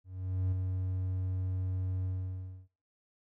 triangle tone with ADSR envelope, 93 Hz, F#2, 9 cents sharp, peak -25 dBFS, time 0.04-2.68 s, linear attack 480 ms, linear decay 9 ms, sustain -4 dB, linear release 630 ms, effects noise-tail reverb RT60 0.4 s tail -18 dB re dry

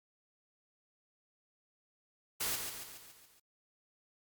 white noise with echo, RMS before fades -35 dBFS, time 2.4-2.56 s, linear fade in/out 10 ms, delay 140 ms, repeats 6, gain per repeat -5 dB, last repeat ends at 3.4 s, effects Opus 48 kbps

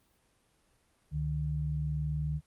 sine tone pair together, 70.44 / 150 Hz, C#2 / D3, +28 / +37 cents, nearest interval octave + minor second, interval 1309 cents, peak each -35 / -31 dBFS, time 1.11-2.41 s, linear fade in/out 50 ms, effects pink hiss -70 dBFS RMS until 2.46 s + Opus 32 kbps

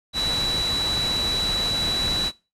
sine tone in noise, 3937 Hz, B7, 6 cents flat, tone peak -22 dBFS, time 0.13-2.32 s, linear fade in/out 50 ms, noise pink, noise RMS -29 dBFS, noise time 0.13-2.32 s, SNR +4 dB, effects noise-tail reverb RT60 0.3 s tail -22 dB re dry + low-pass 10000 Hz 12 dB/octave

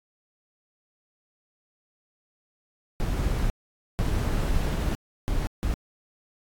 brown noise bursts at uneven times, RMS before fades -25 dBFS, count 4, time 3-3.5 / 3.99-4.95 / 5.28-5.47 / 5.63-5.74 s, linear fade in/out 0 ms, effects AAC 64 kbps

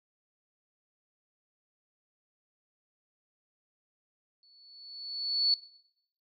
sine tone with exponential growth, 4435 Hz, C#8, in tune, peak -20 dBFS, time 4.43-5.54 s, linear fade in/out 1 ms, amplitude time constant 240 ms, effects noise-tail reverb RT60 0.8 s tail -21 dB re dry

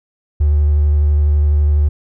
triangle tone with hard clipping, 74 Hz, D2, 14 cents sharp, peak -10 dBFS, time 0.4-1.89 s, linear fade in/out 10 ms, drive 4 dB, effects none

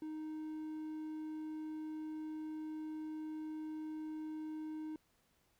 triangle tone, 310.8 Hz, D#4, 2 cents flat, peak -39 dBFS, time 0.02-4.96 s, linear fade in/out 2 ms, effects pink hiss -75 dBFS RMS until 5.59 s

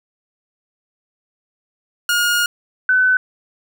sawtooth / sine tone pair in turn, 1429 / 1509.5 Hz, F6 / F#6, +39 / +34 cents, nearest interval minor second, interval 95 cents, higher second, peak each -11 dBFS, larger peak neither, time 2.09-2.46 / 2.89-3.17 s, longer first, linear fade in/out 2 ms, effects none

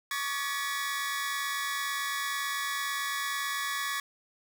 sawtooth tone cluster, 1119 / 1197 / 1703 / 1932 Hz, C#6 / D6 / G#6 / B6, +16 / +33 / +43 / -39 cents, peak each -31 / -38 / -31 / -34 dBFS, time 0.11-4 s, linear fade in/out 2 ms, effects none

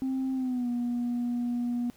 sine tone with pitch glide, 263.3 to 241.4 Hz, C4 to B3, +11 to -39 cents, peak -25 dBFS, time 0.02-1.9 s, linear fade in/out 0 ms, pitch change -150 cents, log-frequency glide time 0.34-0.69 s, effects tanh soft clip ceiling -25 dBFS + pink hiss -59 dBFS RMS until 1.96 s

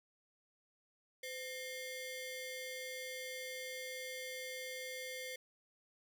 sawtooth ring-modulated tone, 1318.5 Hz, E6, in tune, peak -36 dBFS, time 1.23-5.36 s, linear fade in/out 5 ms, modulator 806 Hz, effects none

